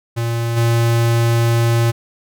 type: tone with level steps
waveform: square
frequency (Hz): 116.54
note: A#2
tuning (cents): 0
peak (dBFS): -18 / -13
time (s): 0.16-1.92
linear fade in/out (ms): 20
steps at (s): 0.56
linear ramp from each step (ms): 20
effects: none